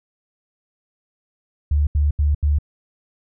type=tone bursts; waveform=sine; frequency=73.42 Hz; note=D2; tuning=in tune; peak=-14 dBFS; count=4; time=1.71-2.587 s; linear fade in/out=5 ms; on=160 ms; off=79 ms; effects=none